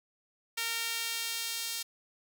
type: tone with high-pass filter sweep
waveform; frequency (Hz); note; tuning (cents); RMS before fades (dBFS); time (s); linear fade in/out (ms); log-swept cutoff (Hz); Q
sawtooth; 460.2; A#4; -22; -35; 0.57-1.83; 10; 2200 to 4100; 0.97
effects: none